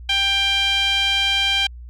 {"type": "tone with band-pass filter", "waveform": "sawtooth", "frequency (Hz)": 790, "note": "G5", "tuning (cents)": 13, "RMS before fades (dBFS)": -19, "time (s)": [0.09, 1.67], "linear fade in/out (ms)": 5, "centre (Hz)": 3000, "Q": 4.3, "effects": ["added 60 Hz sine -34 dBFS peak until 1.89 s"]}